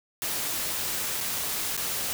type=noise with dropouts; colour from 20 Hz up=white; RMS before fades=-30 dBFS; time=0.22-2.13 s; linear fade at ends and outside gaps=0 ms; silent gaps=1.206-1.21 / 1.767-1.776 s; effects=none